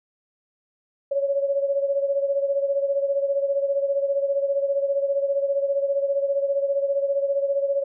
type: beating tone pair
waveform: sine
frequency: 554.4 / 569.4 Hz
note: C#5 / C#5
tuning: 0 / +46 cents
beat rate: 15 Hz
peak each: -21 / -27 dBFS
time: 1.11-7.84 s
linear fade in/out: 10 ms
effects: none